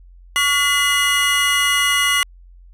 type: tone cluster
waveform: square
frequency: 1130 / 1428 / 2023 / 2882 Hz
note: C#6 / F6 / B6 / F#7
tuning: +33 / +38 / +41 / -46 cents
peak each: -23 / -26 / -19 / -19 dBFS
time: 0.36-2.23 s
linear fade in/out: 0 ms
effects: added 44 Hz sine -41 dBFS peak until 2.73 s + resampled to 32000 Hz